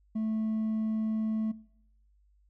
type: tone with hard clipping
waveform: sine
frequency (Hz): 219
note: A3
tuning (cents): -8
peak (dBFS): -29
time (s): 0.15-1.52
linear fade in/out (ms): 10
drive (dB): 2
effects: noise-tail reverb RT60 0.7 s tail -21 dB re dry + added 50 Hz sine -62 dBFS peak until 2.49 s